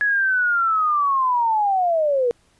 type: linear sweep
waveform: sine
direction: down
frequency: 1690 to 467.3 Hz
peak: -16 dBFS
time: 0.01-2.31 s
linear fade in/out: 0 ms
effects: pink hiss -60 dBFS RMS until 2.59 s + resampled to 24000 Hz